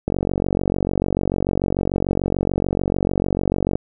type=click train; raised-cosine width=2 ms; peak=-6 dBFS; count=173; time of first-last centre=0.08-3.755 s; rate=46.8 Hz; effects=none